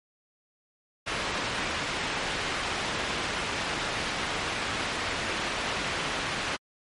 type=low-pass noise; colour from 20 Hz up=white; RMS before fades=-31 dBFS; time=1.06-6.57 s; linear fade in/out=20 ms; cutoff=2700 Hz; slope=12 dB/octave; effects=MP3 48 kbps